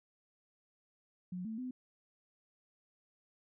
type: tone with pitch steps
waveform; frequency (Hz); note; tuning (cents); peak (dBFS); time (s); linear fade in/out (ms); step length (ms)
sine; 180.9 / 221.4 / 253.6; F#3 / A3 / B3; -39 / +11 / +46; -38; 1.32-1.71; 5; 130
effects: none